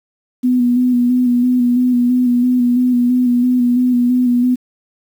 sine tone with vibrato, 246.9 Hz, B3, in tune, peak -10 dBFS, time 0.43-4.56 s, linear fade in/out 20 ms, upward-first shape square, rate 3 Hz, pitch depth 25 cents each way, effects 7-bit

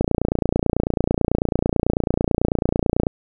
click train, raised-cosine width 2 ms, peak -4 dBFS, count 90, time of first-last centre 0.01-3.068 s, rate 29.1 Hz, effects none

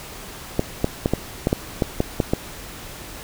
clicks, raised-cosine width 2 ms, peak -4 dBFS, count 10, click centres 0.594 / 0.844 / 1.059 / 1.136 / 1.471 / 1.529 / 1.822 / 2.004 / 2.202 / 2.335 s, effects pink hiss -37 dBFS RMS until 3.23 s

